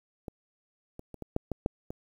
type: clicks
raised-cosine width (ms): 2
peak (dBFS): -24 / -28 / -29 / -25 / -14 / -18 / -13 / -24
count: 8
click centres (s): 0.282 / 0.994 / 1.143 / 1.223 / 1.364 / 1.517 / 1.661 / 1.905
effects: 9-bit